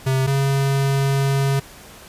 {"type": "tone pair in turn", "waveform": "square", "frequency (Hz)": [132.4, 137.43], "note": ["C3", "C#3"], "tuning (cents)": [21, -15], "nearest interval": "minor second", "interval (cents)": 64, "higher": "second", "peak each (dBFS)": -17, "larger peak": "neither", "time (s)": [[0.06, 0.27], [0.27, 1.6]], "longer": "second", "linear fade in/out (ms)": 10, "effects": ["pink hiss -42 dBFS RMS until 2.08 s", "resampled to 32000 Hz"]}